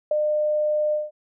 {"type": "tone with ADSR envelope", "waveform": "sine", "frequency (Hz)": 604, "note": "D5", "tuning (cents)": 48, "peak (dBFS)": -16, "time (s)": [0.11, 1.11], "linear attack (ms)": 4, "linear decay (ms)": 14, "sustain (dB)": -3, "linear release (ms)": 180, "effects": []}